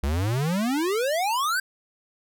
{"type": "exponential sweep", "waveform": "square", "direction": "up", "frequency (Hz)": [65.41, 1602], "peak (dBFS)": -23, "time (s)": [0.03, 1.6], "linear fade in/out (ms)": 5, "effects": []}